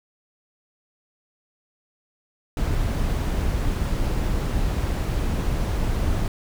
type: noise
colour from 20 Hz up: brown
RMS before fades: -23 dBFS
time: 2.57-6.28 s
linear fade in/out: 2 ms
effects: none